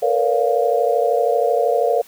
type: tone cluster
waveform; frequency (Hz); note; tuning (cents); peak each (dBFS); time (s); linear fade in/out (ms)
sine; 454.4 / 487.2 / 567 / 702; A#4 / B4 / C#5 / F5; -44 / -24 / +39 / +9; -20; 0.02-2.02; 10
effects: white hiss -47 dBFS RMS until 2.07 s